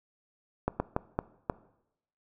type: slowing click train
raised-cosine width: 1 ms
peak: -13 dBFS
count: 5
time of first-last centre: 0.68-1.498 s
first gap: 120 ms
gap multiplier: 1.37
effects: noise-tail reverb RT60 0.8 s tail -19 dB re dry